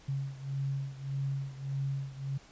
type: beating tone pair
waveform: sine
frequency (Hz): 136.5 / 138.2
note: C#3 / C#3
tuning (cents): -26 / -5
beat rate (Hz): 1.7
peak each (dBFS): -34 / -37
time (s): 0.08-2.38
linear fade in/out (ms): 10
effects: pink hiss -57 dBFS RMS until 2.51 s + resampled to 16000 Hz